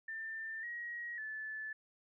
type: tone with pitch steps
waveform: sine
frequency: 1788 / 1897 / 1741 Hz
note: A6 / A#6 / A6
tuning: +27 / +30 / -19 cents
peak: -40 dBFS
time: 0.08-1.73 s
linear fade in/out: 5 ms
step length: 550 ms
effects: none